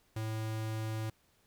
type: tone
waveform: square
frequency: 110 Hz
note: A2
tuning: in tune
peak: -35 dBFS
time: 0.16-1.1 s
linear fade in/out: 5 ms
effects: pink hiss -70 dBFS RMS until 1.46 s